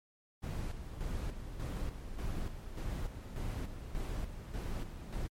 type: noise with tremolo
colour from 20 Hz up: brown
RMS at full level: -37 dBFS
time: 0.42-5.28 s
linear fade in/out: 20 ms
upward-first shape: square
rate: 1.7 Hz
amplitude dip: 55%
effects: MP3 64 kbps